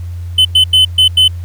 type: tone bursts at uneven times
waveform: triangle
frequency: 3036 Hz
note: F#7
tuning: 44 cents sharp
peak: -3 dBFS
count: 5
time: 0.38-0.45 / 0.55-0.64 / 0.73-0.85 / 0.98-1.08 / 1.17-1.28 s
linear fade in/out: 5 ms
effects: added 87 Hz sine -20 dBFS peak until 1.44 s + pink hiss -46 dBFS RMS until 1.44 s